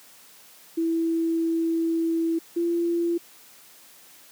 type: tone pair in turn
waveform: sine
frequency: 329.6 / 340.8 Hz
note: E4 / F4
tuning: 0 / -42 cents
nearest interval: minor second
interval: 58 cents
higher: second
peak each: -21 dBFS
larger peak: neither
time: 0.77-2.39 / 2.56-3.18 s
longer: first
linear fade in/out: 10 ms
effects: white hiss -51 dBFS RMS until 4.31 s + high-pass 150 Hz 12 dB/octave